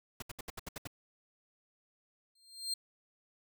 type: noise bursts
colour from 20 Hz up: pink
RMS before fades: -42 dBFS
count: 8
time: 0.2-0.874 s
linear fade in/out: 5 ms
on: 23 ms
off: 70 ms
type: tone with exponential growth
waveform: 30% pulse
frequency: 4200 Hz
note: C8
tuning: 6 cents sharp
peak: -28 dBFS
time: 2.35-2.74 s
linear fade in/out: 5 ms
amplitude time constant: 83 ms
effects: none